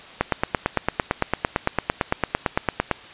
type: click train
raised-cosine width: 0.5 ms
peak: -3 dBFS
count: 25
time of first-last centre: 0.21-2.913 s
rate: 8.88 Hz
effects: white hiss -42 dBFS RMS until 3.13 s + resampled to 8000 Hz